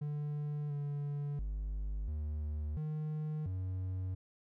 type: tone with pitch steps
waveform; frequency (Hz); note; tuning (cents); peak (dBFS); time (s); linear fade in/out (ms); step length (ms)
triangle; 147.8 / 144.3 / 50.9 / 75.4 / 153.5 / 93.1; D3 / D3 / G#1 / D2 / D#3 / F#2; +11 / -30 / -34 / +46 / -23 / +11; -33; 0.01-4.15; 10; 690
effects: none